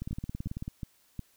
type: two click trains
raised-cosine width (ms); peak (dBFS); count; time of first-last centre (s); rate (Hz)
5; -23 / -23; 13 / 4; 0.02-0.679 / 0.11-1.193; 18.2 / 2.77
effects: white hiss -66 dBFS RMS until 1.36 s